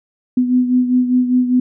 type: beating tone pair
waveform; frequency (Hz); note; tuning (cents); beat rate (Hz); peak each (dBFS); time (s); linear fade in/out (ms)
sine; 249.7 / 254.7; B3 / C4; +19 / -46; 5; -12 / -19; 0.37-1.6; 5
effects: none